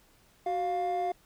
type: tone pair together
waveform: triangle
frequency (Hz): 372.1 / 703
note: F#4 / F5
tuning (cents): +10 / +11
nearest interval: major seventh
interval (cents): 1101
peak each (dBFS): -31 / -26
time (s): 0.46-1.12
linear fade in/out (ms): 5
effects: tanh soft clip ceiling -21 dBFS + pink hiss -63 dBFS RMS until 1.25 s